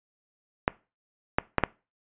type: clicks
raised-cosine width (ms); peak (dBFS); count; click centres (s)
0.5; -5; 4; 0.679 / 1.385 / 1.583 / 1.637
effects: noise-tail reverb RT60 0.3 s tail -22 dB re dry + resampled to 8000 Hz